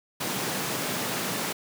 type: high-pass noise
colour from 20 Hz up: pink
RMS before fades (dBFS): -30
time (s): 0.2-1.53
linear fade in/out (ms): 10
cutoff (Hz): 140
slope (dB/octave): 24
effects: none